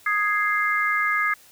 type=chord; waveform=sine; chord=Ab major; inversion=second; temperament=equal; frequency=1244.5 / 1661.2 / 2093 Hz; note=Eb6 / Ab6 / C7; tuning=0 / 0 / 0 cents; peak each=-24 dBFS; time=0.06-1.34 s; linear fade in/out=5 ms; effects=white hiss -52 dBFS RMS until 1.51 s